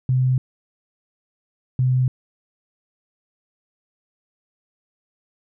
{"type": "tone pair in turn", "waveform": "sine", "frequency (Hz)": [128.6, 127.96], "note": ["C3", "C3"], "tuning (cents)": [-30, -38], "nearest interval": "unison", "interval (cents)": 8, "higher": "first", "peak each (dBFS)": -15, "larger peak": "neither", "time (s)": [[0.09, 0.38], [1.79, 2.08]], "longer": "neither", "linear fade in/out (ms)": 2, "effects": []}